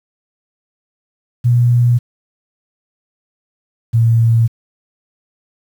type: tone pair in turn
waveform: sine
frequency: 120.8 / 114.85 Hz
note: B2 / A#2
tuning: -38 / -25 cents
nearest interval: minor second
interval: 87 cents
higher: first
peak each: -8 dBFS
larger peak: neither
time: 1.44-1.99 / 3.93-4.48 s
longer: neither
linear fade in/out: 20 ms
effects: 7-bit